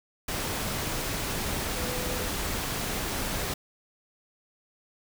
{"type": "tone in noise", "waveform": "sine", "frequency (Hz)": 499.3, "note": "B4", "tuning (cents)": 19, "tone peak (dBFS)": -37, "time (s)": [1.76, 2.28], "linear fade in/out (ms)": 5, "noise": "pink", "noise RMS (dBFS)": -31, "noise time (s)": [0.28, 3.54], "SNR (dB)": -9, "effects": []}